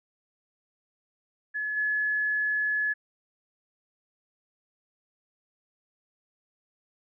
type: tone with level steps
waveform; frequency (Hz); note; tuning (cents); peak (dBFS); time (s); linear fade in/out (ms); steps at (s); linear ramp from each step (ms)
sine; 1706; G#6; +46; -28 / -24; 1.54-2.94; 20; 1.76; 20
effects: none